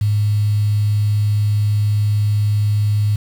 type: tone with quantisation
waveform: sine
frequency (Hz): 104.4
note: G#2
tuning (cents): +10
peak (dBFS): -13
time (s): 0.01-3.16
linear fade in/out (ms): 5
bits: 6
effects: none